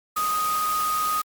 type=tone in noise; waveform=sine; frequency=1246 Hz; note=D#6; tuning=2 cents sharp; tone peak=-22 dBFS; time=0.16-1.22 s; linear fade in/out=10 ms; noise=white; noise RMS=-32 dBFS; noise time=0.16-1.22 s; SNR=+7 dB; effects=Opus 48 kbps